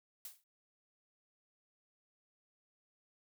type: noise with exponential decay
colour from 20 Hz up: blue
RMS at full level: -43 dBFS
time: 0.25-0.44 s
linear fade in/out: 2 ms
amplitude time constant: 40 ms
effects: none